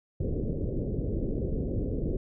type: low-pass noise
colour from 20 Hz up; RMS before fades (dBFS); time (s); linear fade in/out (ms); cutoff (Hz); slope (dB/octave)
pink; -30; 0.2-2.17; 5; 520; 48
effects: none